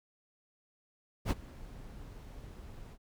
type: noise with ADSR envelope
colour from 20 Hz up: brown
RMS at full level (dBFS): -25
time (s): 1.25-2.98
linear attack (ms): 56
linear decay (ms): 31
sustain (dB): -23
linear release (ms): 54
effects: none